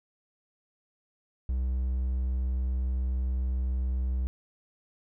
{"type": "tone", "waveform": "triangle", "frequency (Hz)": 63.6, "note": "C2", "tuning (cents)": -48, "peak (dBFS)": -24, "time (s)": [1.49, 4.27], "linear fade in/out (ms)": 0, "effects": []}